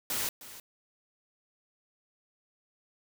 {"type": "noise with echo", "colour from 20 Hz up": "white", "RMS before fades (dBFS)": -32, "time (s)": [0.1, 0.29], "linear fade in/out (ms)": 2, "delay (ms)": 310, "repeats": 1, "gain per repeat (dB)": -15, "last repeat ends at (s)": 0.6, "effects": []}